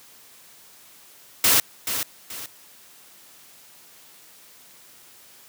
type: noise with echo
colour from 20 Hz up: white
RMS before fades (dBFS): -17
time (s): 1.44-1.6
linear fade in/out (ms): 2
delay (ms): 430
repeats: 2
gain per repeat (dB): -9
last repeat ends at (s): 2.46
effects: white hiss -50 dBFS RMS until 5.48 s + high-pass 100 Hz 12 dB/octave